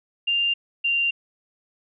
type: tone pair in turn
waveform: sine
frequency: 2794 / 2778 Hz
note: F7 / F7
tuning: 0 / -10 cents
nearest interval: unison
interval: 10 cents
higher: first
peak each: -19 dBFS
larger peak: neither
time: 0.27-0.54 / 0.84-1.11 s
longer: neither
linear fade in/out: 10 ms
effects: none